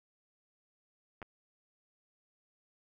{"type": "clicks", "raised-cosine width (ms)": 0.5, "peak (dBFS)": -30, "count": 2, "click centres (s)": [1.218, 1.227], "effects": []}